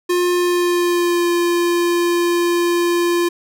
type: tone with pitch glide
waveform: square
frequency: 355 to 346.5 Hz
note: F4 to F4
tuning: +28 to -14 cents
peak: -15 dBFS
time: 0.09-3.29 s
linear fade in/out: 10 ms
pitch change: -42 cents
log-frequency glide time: 0.32-1.31 s
effects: none